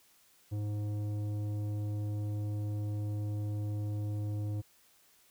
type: tone with tanh clipping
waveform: triangle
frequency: 104.3 Hz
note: G#2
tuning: 8 cents sharp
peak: -34 dBFS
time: 0.51-4.62 s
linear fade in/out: 20 ms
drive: 15 dB
effects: white hiss -65 dBFS RMS until 5.3 s